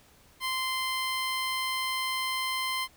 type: tone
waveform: 15% pulse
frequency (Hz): 1040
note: C6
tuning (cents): -11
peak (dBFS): -22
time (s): 0.4-2.88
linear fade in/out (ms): 50
effects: pink hiss -59 dBFS RMS until 2.96 s